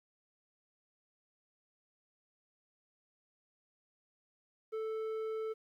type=tone with low-pass filter; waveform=square; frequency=440 Hz; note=A4; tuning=in tune; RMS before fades=-38 dBFS; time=4.72-5.54 s; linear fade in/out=20 ms; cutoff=1200 Hz; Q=0.63; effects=12-bit